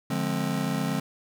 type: chord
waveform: square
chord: D half-diminished seventh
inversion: none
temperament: just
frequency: 146.83 / 176.2 / 211.4 / 264.3 Hz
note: D3 / F3 / Ab3 / C4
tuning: 0 / +16 / +31 / +18 cents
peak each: -32 dBFS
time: 0.1-1 s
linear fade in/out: 5 ms
effects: none